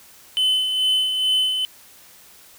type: tone with tremolo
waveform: triangle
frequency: 3035 Hz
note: F#7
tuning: 43 cents sharp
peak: -14 dBFS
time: 0.37-1.65 s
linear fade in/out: 0 ms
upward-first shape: sine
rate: 2.3 Hz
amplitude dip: 45%
effects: white hiss -48 dBFS RMS until 2.58 s